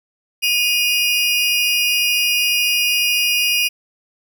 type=tone pair together; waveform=35% pulse; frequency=2476 / 2842 Hz; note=D#7 / F7; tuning=-9 / +30 cents; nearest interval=major second; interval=239 cents; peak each=-15 / -17 dBFS; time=0.42-3.69 s; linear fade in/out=20 ms; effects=none